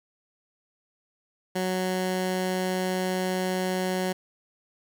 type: tone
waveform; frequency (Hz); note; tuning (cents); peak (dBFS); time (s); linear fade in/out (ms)
15% pulse; 185; F#3; 0; -19; 1.55-4.13; 10
effects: none